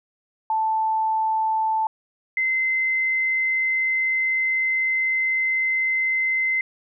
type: tone pair in turn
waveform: sine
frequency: 880 / 2064 Hz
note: A5 / C7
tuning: 0 / -24 cents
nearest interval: octave + minor third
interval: 1476 cents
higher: second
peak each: -19 dBFS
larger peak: neither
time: 0.5-1.87 / 2.37-6.61 s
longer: second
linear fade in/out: 2 ms
effects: none